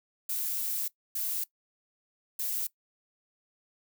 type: noise bursts at uneven times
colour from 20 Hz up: violet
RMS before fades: -32 dBFS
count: 3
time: 0.29-0.88 / 1.15-1.44 / 2.39-2.67 s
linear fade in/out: 5 ms
effects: noise-tail reverb RT60 0.1 s tail -20 dB re dry